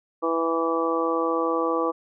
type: harmonic tone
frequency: 164.81 Hz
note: E3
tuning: in tune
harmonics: 2 / 3 / 4 / 5 / 6 / 7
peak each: -27 / -25 / -33 / -33 / -33 / -27 dBFS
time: 0.22-1.92 s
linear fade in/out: 20 ms
effects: none